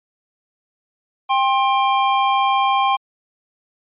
square tone pair together, 794 / 1059.9 Hz, G5 / C6, +22 / +22 cents, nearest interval perfect fourth, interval 500 cents, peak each -18 dBFS, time 1.29-2.97 s, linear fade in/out 20 ms, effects resampled to 8000 Hz

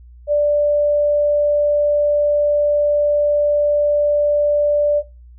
sine tone, 587.3 Hz, D5, in tune, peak -12 dBFS, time 0.27-5.03 s, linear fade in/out 50 ms, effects noise-tail reverb RT60 0.3 s tail -20 dB re dry + added 60 Hz sine -39 dBFS peak until 5.38 s

